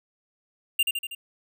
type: tone with echo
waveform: square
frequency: 2794 Hz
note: F7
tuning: in tune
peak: -19 dBFS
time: 0.79-0.83 s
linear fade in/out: 5 ms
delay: 80 ms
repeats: 4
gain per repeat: -4 dB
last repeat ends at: 1.15 s
effects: none